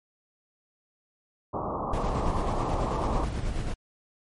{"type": "low-pass noise", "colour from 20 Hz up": "white", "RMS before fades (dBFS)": -31, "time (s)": [1.53, 3.25], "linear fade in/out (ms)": 10, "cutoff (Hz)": 1200, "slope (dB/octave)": 96}
{"type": "noise with tremolo", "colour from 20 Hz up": "brown", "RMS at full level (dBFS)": -28, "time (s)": [1.93, 3.74], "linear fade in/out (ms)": 5, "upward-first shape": "square", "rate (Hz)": 9.2, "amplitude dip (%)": 35}
{"effects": ["MP3 48 kbps"]}